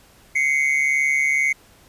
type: tone pair together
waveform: triangle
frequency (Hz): 2075 / 2217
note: C7 / C#7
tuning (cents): -15 / 0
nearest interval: minor second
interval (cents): 115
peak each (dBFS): -18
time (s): 0.35-1.53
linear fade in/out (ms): 10
effects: pink hiss -52 dBFS RMS until 1.88 s + resampled to 32000 Hz